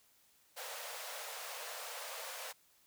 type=high-pass noise; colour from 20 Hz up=pink; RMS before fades=-45 dBFS; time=0.56-2.53 s; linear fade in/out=20 ms; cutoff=470 Hz; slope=96 dB/octave; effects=white hiss -69 dBFS RMS until 2.86 s